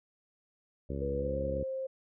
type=harmonic tone; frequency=69.3 Hz; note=C#2; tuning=in tune; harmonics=1 / 2 / 3 / 4 / 5 / 6 / 7 / 8; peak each=-37 / -40 / -42 / -43 / -44 / -45 / -45 / -46 dBFS; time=0.89-1.64 s; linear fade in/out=10 ms
type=tone with pitch glide; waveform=sine; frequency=484.7 to 528.6 Hz; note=B4 to C5; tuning=-32 to +18 cents; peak=-33 dBFS; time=1.01-1.87 s; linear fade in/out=10 ms; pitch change=+150 cents; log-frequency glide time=1.14-1.38 s
effects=none